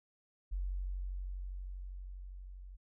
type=tone with level ramp; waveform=sine; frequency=46.25 Hz; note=F#1; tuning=in tune; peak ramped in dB=-33 to -47 dBFS; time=0.51-2.77 s; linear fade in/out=20 ms; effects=none